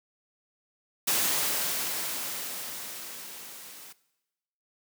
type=noise with level ramp; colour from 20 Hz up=white; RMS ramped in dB=-25 to -47 dBFS; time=1.07-3.93 s; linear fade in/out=10 ms; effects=noise-tail reverb RT60 1.0 s tail -19 dB re dry + high-pass 150 Hz 12 dB/octave